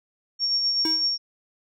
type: tone with tremolo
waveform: sine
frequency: 5520 Hz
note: F8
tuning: 21 cents flat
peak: -19 dBFS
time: 0.39-1.18 s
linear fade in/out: 50 ms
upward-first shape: sine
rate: 7.9 Hz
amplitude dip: 35%
type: tone with exponential decay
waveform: square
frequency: 320 Hz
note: D#4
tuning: 49 cents sharp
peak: -24 dBFS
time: 0.85-1.11 s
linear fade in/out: 2 ms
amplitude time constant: 56 ms
effects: none